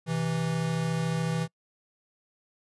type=tone pair together; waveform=square; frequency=130.25 / 164.1 Hz; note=C3 / E3; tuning=-7 / -8 cents; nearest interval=major third; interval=399 cents; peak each=-33 / -28 dBFS; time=0.06-1.48 s; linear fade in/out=50 ms; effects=noise-tail reverb RT60 0.1 s tail -26 dB re dry + resampled to 24000 Hz